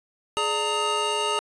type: tone cluster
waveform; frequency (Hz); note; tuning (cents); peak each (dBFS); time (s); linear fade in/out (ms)
square; 421.3 / 590 / 913 / 1262 / 2822; G#4 / D5 / A#5 / D#6 / F7; +25 / +8 / -36 / +24 / +17; -30 / -35 / -29 / -30 / -29; 0.37-1.39; 0
effects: resampled to 22050 Hz